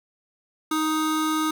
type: tone pair together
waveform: square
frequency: 312.2 / 1248.8 Hz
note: D#4 / D#6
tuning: +6 / +6 cents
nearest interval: 2 octaves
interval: 2400 cents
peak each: -24 / -27 dBFS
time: 0.71-1.51 s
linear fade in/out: 5 ms
effects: none